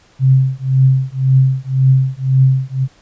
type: tone with tremolo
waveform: sine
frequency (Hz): 132.3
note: C3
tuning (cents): +20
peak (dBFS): -5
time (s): 0.19-2.88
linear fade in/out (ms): 50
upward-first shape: triangle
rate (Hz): 1.9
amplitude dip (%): 100
effects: pink hiss -50 dBFS RMS until 3.01 s + resampled to 16000 Hz